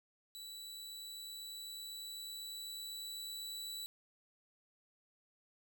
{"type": "tone with level ramp", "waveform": "sawtooth", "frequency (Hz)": 3946, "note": "B7", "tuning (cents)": -2, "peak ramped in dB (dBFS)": [-44, -39], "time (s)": [0.35, 3.86], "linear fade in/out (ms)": 0, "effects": []}